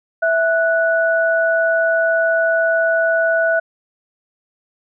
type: tone pair together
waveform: sine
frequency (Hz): 658 / 1476.1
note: E5 / F#6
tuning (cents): -3 / -5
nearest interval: octave + major second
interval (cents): 1398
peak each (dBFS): -15 / -17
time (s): 0.22-3.6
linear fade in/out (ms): 10
effects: none